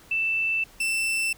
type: tone pair in turn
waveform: sine / 40% pulse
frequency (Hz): 2656 / 2668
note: E7 / E7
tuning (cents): +12 / +20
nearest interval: unison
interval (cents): 8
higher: second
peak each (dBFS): -22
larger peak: neither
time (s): 0.11-0.64 / 0.8-1.33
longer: neither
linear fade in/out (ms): 5
effects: pink hiss -52 dBFS RMS until 1.37 s